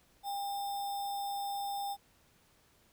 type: tone with sample-and-hold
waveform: sine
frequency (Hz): 802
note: G5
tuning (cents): +39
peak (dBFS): -34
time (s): 0.23-1.97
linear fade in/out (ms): 50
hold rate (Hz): 4410
effects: pink hiss -67 dBFS RMS until 2.92 s